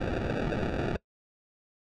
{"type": "noise with sample-and-hold", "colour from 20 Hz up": "white", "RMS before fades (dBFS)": -30, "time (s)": [0, 0.97], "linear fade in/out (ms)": 10, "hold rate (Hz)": 1050, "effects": ["noise-tail reverb RT60 0.1 s tail -22 dB re dry", "low-pass 3000 Hz 12 dB/octave"]}